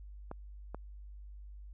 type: clicks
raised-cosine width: 1 ms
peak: -27 dBFS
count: 2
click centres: 0.314 / 0.746 s
effects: added 50 Hz sine -46 dBFS peak until 1.73 s